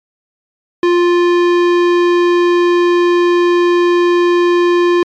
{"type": "tone with tanh clipping", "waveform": "sine", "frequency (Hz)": 350, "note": "F4", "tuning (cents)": 4, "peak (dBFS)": -10, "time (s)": [0.83, 5.03], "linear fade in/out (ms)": 2, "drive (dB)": 18, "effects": ["MP3 96 kbps"]}